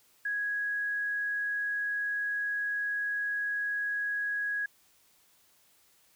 sine tone, 1661.2 Hz, G#6, in tune, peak -29 dBFS, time 0.25-4.66 s, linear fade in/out 5 ms, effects white hiss -65 dBFS RMS until 6.15 s

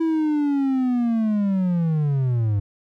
triangle linear sweep, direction down, 329.6 to 98.2 Hz, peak -16 dBFS, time 0-2.6 s, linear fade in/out 10 ms, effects none

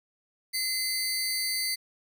sawtooth tone pair together, 2051 / 4604 Hz, C7 / D8, -35 / -35 cents, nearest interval octave + major second, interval 1400 cents, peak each -29 / -26 dBFS, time 0.53-1.76 s, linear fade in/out 20 ms, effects none

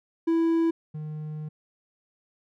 triangle tone pair in turn, 330 / 153.24 Hz, E4 / D#3, +2 / -26 cents, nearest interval octave + minor second, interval 1328 cents, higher first, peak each -18 / -30 dBFS, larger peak first, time 0.27-0.71 / 0.94-1.49 s, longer second, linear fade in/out 10 ms, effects none

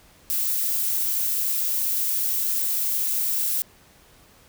violet noise, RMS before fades -24 dBFS, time 0.3-3.62 s, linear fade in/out 0 ms, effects pink hiss -54 dBFS RMS until 4.48 s

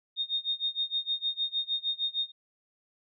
sine tone with tremolo, 3686 Hz, A#7, 20 cents flat, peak -25 dBFS, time 0.16-2.32 s, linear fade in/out 50 ms, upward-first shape sine, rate 6.5 Hz, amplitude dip 95%, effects none

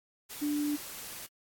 sine tone in noise, 294 Hz, D4, 2 cents sharp, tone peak -28 dBFS, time 0.41-0.77 s, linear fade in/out 20 ms, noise white, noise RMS -43 dBFS, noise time 0.29-1.27 s, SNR +12 dB, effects AAC 64 kbps

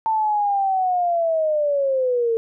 sine linear sweep, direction down, 893 to 448.2 Hz, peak -17 dBFS, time 0.06-2.37 s, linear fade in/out 0 ms, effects none

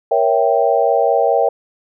sine chord, A# diminished seventh, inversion none, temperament equal with one note detuned, 469.9 / 554.4 / 659.3 / 784 Hz, A#4 / C#5 / E5 / G5, +14 / 0 / 0 / 0 cents, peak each -17 dBFS, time 0.11-1.49 s, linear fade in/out 5 ms, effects none

